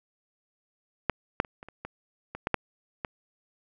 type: clicks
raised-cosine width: 0.5 ms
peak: -8 / -6 / -30 / -28 / -29 / -21 / -21 / -12 / -7 / -16 dBFS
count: 10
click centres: 1.097 / 1.401 / 1.448 / 1.629 / 1.686 / 1.85 / 2.35 / 2.471 / 2.543 / 3.048 s
effects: none